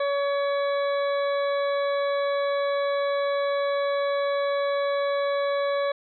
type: harmonic tone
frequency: 564 Hz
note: C#5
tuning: 30 cents sharp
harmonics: 1 / 2 / 3 / 4 / 6 / 7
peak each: -23 / -31 / -36 / -39 / -43 / -41 dBFS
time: 0-5.92 s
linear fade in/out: 5 ms
effects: none